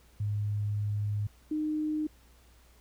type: tone pair in turn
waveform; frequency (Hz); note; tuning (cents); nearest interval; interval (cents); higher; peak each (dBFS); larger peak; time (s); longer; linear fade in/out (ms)
sine; 103.83 / 306.5; G#2 / D#4; 0 / -26; octave + perfect fifth; 1874; second; -28; neither; 0.2-1.27 / 1.51-2.07; first; 5
effects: added 60 Hz sine -58 dBFS peak until 2.8 s + pink hiss -63 dBFS RMS until 2.8 s